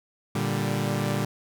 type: chord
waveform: sawtooth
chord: G minor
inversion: first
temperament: equal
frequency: 116.54 / 146.83 / 196 Hz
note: Bb2 / D3 / G3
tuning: 0 / 0 / 0 cents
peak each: -25 dBFS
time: 0.35-1.25 s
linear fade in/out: 5 ms
effects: none